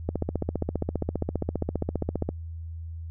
click train, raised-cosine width 2 ms, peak -13 dBFS, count 34, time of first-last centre 0.09-2.29 s, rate 15 Hz, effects added 82 Hz sine -34 dBFS peak until 3.1 s

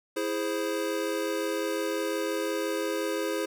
square chord, E augmented, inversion none, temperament equal, 329.6 / 415.3 / 523.3 Hz, E4 / G#4 / B#4, 0 / 0 / 0 cents, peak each -33 dBFS, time 0.16-3.46 s, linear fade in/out 10 ms, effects none

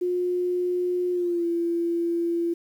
sine tone with pitch glide, 358.2 to 340.1 Hz, F4 to F4, +44 to -46 cents, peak -22 dBFS, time 0.01-2.54 s, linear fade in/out 10 ms, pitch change -90 cents, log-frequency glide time 1.12-1.45 s, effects 9-bit

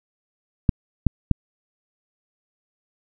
clicks, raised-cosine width 5 ms, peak -3 dBFS, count 3, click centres 0.692 / 1.067 / 1.313 s, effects none

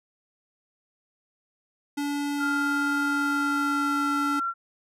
square tone, 287.2 Hz, D4, 39 cents flat, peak -27 dBFS, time 1.97-4.4 s, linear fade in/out 10 ms
sine tone with pitch glide, 1396.9 to 1365 Hz, F6 to F6, 0 to -40 cents, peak -25 dBFS, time 2.38-4.54 s, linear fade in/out 50 ms, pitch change -40 cents, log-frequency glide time 3.03-4.13 s
effects resampled to 32000 Hz

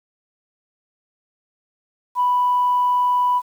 sine tone, 987.8 Hz, B5, in tune, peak -14 dBFS, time 2.15-3.42 s, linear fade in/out 50 ms, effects tanh soft clip ceiling -10 dBFS + 8-bit

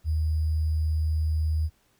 sine tone with sample-and-hold, 78.2 Hz, D#2, 9 cents sharp, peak -22 dBFS, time 0.04-1.7 s, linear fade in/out 50 ms, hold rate 4900 Hz, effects pink hiss -66 dBFS RMS until 1.99 s

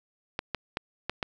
clicks, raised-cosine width 0.3 ms, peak -13 dBFS, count 5, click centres 0.391 / 0.547 / 0.771 / 1.096 / 1.228 s, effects none

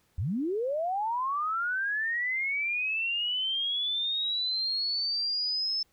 sine linear sweep, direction up, 69.3 to 5274 Hz, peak -27 dBFS, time 0.18-5.83 s, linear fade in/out 5 ms, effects pink hiss -69 dBFS RMS until 5.92 s

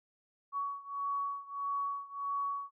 sine beating tone pair, 1123 / 1124.6 Hz, C#6 / C#6, +22 / +25 cents, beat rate 1.6 Hz, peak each -36 / -38 dBFS, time 0.52-2.71 s, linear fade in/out 50 ms, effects none

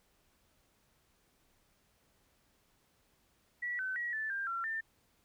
sine tone with pitch steps, 1942 / 1523 / 1914 / 1754 / 1593 / 1363 / 1792 Hz, B6 / F#6 / A#6 / A6 / G6 / F6 / A6, -30 / +50 / +45 / -6 / +27 / -43 / +31 cents, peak -34 dBFS, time 3.62-4.81 s, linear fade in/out 10 ms, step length 170 ms, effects pink hiss -72 dBFS RMS until 5.24 s

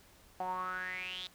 sawtooth tone with band-pass filter sweep, 183.7 Hz, F#3, 12 cents flat, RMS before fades -39 dBFS, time 0.4-1.27 s, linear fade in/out 2 ms, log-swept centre 760 to 3800 Hz, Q 9, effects pink hiss -61 dBFS RMS until 1.34 s

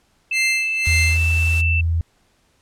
sine tone with pitch glide, 2640 to 2661 Hz, E7 to E7, +2 to +16 cents, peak -19 dBFS, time 0.31-1.81 s, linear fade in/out 5 ms, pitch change +14 cents, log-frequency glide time 0.58-1.67 s
sawtooth tone with tremolo, 2093 Hz, C7, in tune, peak -14 dBFS, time 0.32-1.19 s, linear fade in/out 50 ms, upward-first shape sine, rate 1.9 Hz, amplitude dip 90%
white noise, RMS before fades -33 dBFS, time 0.84-1.62 s, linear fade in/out 20 ms
sine tone, 82.9 Hz, E2, 10 cents sharp, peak -16 dBFS, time 0.87-2.01 s, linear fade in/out 0 ms
effects pink hiss -61 dBFS RMS until 2.61 s + low-pass 10000 Hz 12 dB/octave

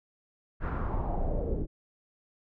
brown noise with low-pass filter sweep, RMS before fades -30 dBFS, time 0.6-1.67 s, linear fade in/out 50 ms, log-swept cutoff 1600 to 380 Hz, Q 3.4, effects none

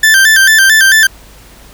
40% pulse tone with vibrato, 1661.2 Hz, G#6, in tune, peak -3 dBFS, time 0.03-1.07 s, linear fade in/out 5 ms, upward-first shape square, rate 4.5 Hz, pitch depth 98 cents each way, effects added 50 Hz sine -38 dBFS peak until 1.73 s + pink hiss -39 dBFS RMS until 1.73 s

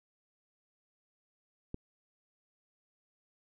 click, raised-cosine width 3 ms, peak -25 dBFS, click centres 1.744 s, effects none

